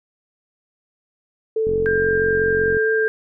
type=tone with vibrato; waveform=sine; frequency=440 Hz; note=A4; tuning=in tune; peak=-17 dBFS; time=1.56-3.08 s; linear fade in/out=5 ms; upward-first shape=sine; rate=4.6 Hz; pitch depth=9 cents each way
type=click train; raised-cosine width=3 ms; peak=-16 dBFS; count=51; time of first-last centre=1.67-2.769 s; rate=45.5 Hz
type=tone; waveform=sine; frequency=1594 Hz; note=G6; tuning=28 cents sharp; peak=-20 dBFS; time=1.86-3.08 s; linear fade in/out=0 ms
effects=none